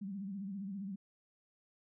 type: tone with vibrato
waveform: sine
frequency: 196.3 Hz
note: G3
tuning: 3 cents sharp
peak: -39 dBFS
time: 0.01-0.96 s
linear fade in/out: 10 ms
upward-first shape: sine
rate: 15 Hz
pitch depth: 93 cents each way
effects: none